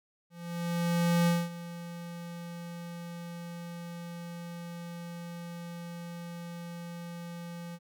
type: tone with ADSR envelope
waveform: square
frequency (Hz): 171.4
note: F3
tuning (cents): -32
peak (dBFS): -23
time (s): 0.3-7.79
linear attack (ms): 970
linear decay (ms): 220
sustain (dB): -17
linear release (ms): 48
effects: none